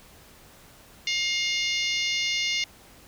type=harmonic tone with a mistuned harmonic; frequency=710 Hz; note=F5; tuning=28 cents sharp; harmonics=3 / 4 / 5 / 6 / 7 / 8 / 9; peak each=-28 / -30 / -32 / -34 / -35 / -36 / -37 dBFS; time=1.07-2.64 s; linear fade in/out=2 ms; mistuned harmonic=8; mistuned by=-26 cents; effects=pink hiss -52 dBFS RMS until 3.07 s